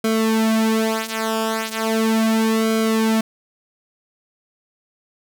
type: tone with flanger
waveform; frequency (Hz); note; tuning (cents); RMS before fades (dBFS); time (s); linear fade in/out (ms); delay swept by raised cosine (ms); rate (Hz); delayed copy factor
sawtooth; 222; A3; +16; -19; 0.04-3.21; 5; 1.1 to 5; 0.37; -0.8
effects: none